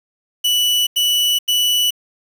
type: tone bursts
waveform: 40% pulse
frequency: 2960 Hz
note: F#7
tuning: in tune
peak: -13 dBFS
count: 3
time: 0.44-1.908 s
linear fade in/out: 10 ms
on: 430 ms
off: 89 ms
effects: 7-bit